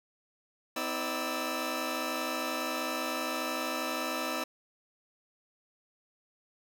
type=tone cluster; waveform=15% pulse; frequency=254.2 / 321.5 / 590 / 1316 Hz; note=C4 / E4 / D5 / E6; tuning=-50 / -43 / +8 / -3 cents; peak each=-31 dBFS; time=0.76-4.44 s; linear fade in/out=5 ms; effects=none